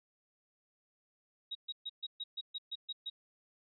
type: tone bursts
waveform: sine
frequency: 3808 Hz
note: A#7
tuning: 36 cents sharp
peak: -37 dBFS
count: 10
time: 1.51-3.1 s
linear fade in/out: 10 ms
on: 42 ms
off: 130 ms
effects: none